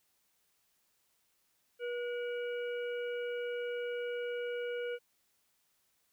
harmonic tone with a mistuned harmonic, 483.5 Hz, B4, 37 cents flat, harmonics 1 / 3 / 5 / 6, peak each -35 / -45 / -49 / -51 dBFS, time 1.79-4.99 s, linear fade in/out 50 ms, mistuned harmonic 5, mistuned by -89 cents, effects white hiss -75 dBFS RMS until 6.12 s

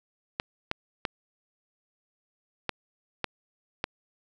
clicks, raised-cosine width 0.3 ms, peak -11 dBFS, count 6, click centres 0.399 / 0.714 / 1.052 / 2.693 / 3.243 / 3.841 s, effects none

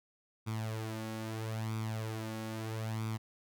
sawtooth tone with flanger, 110.5 Hz, A2, 8 cents sharp, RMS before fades -38 dBFS, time 0.46-3.18 s, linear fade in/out 20 ms, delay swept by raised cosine 0.84 to 3.64 ms, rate 0.77 Hz, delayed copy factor +0.65, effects none

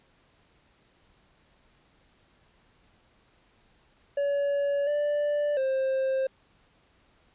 triangle tone with pitch steps, 567 / 587 / 530 Hz, C#5 / D5 / C5, +39 / -1 / +22 cents, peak -22 dBFS, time 4.17-6.27 s, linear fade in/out 5 ms, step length 700 ms, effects pink hiss -64 dBFS RMS until 7.34 s + resampled to 8000 Hz

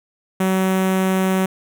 sawtooth tone with notch filter, 188.7 Hz, F#3, 34 cents sharp, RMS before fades -18 dBFS, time 0.4-1.46 s, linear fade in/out 5 ms, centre 4600 Hz, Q 1.2, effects none

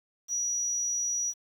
sine tone, 5820 Hz, F#8, 29 cents flat, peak -27 dBFS, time 0.28-1.34 s, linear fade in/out 50 ms, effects 9-bit

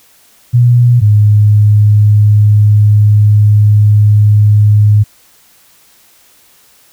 sine tone pair in turn, 121.1 / 104.79 Hz, B2 / G#2, -34 / +16 cents, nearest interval minor third, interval 250 cents, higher first, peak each -3 dBFS, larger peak neither, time 0.53-1.01 / 1.01-5.04 s, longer second, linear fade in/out 20 ms, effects white hiss -46 dBFS RMS until 6.92 s

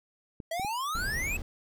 clicks, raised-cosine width 3 ms, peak -27 dBFS, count 3, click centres 0.402 / 0.597 / 0.648 s
square exponential sweep, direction up, 640 to 2637 Hz, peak -31 dBFS, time 0.51-1.37 s, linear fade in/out 5 ms
brown noise, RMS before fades -36 dBFS, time 0.95-1.42 s, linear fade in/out 2 ms
effects none

